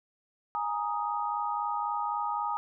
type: chord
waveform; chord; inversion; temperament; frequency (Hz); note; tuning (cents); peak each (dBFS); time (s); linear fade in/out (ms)
sine; Ab suspended second; none; just; 830.6 / 934.4 / 1245.9; Ab5 / Bb5 / Eb6; 0 / +4 / +2; -33; 0.55-2.57; 0
effects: none